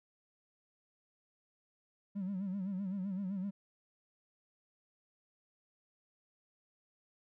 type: tone with vibrato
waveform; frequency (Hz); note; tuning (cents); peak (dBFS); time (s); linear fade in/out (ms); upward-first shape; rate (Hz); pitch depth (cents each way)
triangle; 192.5; G3; -31; -32; 2.15-3.51; 20; sine; 7.8; 100
effects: tanh soft clip ceiling -31 dBFS